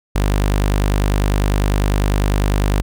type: tone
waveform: sawtooth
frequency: 50 Hz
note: G1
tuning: 35 cents sharp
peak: -10 dBFS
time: 0.15-2.82 s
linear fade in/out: 10 ms
effects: none